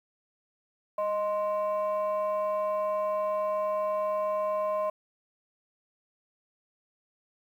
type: tone pair together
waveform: sine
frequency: 622.3 / 1046.6 Hz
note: D#5 / C6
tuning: 0 / 0 cents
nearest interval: major sixth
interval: 900 cents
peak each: -26 / -30 dBFS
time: 0.98-4.9 s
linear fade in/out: 5 ms
effects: tanh soft clip ceiling -22 dBFS + 10-bit